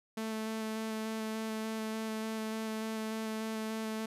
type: tone with vibrato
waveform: sawtooth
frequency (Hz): 220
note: A3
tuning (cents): 0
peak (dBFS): -31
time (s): 0.17-4.06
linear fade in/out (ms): 5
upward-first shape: square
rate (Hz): 3.4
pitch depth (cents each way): 9
effects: resampled to 32000 Hz